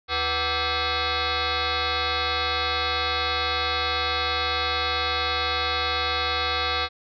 sine tone with frequency modulation, 1318.5 Hz, E6, in tune, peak -22 dBFS, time 0.08-6.89 s, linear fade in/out 50 ms, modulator 414 Hz, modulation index 7.3, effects none

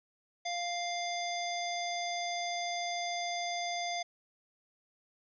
harmonic tone, 698.5 Hz, F5, in tune, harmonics 1 / 3 / 5 / 7 / 9, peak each -35 / -40 / -42 / -43 / -45 dBFS, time 0.45-4.03 s, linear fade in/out 10 ms, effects none

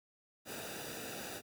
pink noise with comb filter, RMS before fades -44 dBFS, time 0.45-1.42 s, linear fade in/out 50 ms, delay 0.93 ms, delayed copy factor -0.65, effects high-pass 100 Hz 12 dB/octave

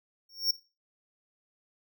square tone with exponential growth, 5500 Hz, F8, 27 cents flat, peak -22 dBFS, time 0.29-0.51 s, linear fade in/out 5 ms, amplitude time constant 47 ms, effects noise-tail reverb RT60 0.3 s tail -18 dB re dry

